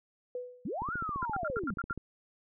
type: tone with exponential decay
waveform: sine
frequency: 495.9 Hz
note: B4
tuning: 7 cents sharp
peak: -32 dBFS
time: 0.35-0.77 s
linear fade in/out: 2 ms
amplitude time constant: 91 ms
type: linear two-way sweep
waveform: sine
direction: up then down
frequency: 148.7 to 1480 to 163.4 Hz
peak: -33 dBFS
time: 0.65-1.74 s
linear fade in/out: 5 ms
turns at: 0.94 s
type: click train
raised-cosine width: 3 ms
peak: -27 dBFS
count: 18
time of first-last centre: 0.82-1.976 s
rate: 14.7 Hz
type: tone bursts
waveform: sine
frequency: 1387 Hz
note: F6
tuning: 12 cents flat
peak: -32 dBFS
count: 7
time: 1.22-1.93 s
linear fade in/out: 2 ms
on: 32 ms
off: 81 ms
effects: none